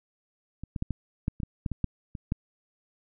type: clicks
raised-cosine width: 5 ms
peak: -25 / -19 / -16 / -17 / -14 / -22 / -19 / -16 / -19 / -13 / -24 / -14 dBFS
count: 12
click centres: 0.636 / 0.762 / 0.824 / 0.907 / 1.281 / 1.402 / 1.433 / 1.662 / 1.717 / 1.843 / 2.152 / 2.321 s
effects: none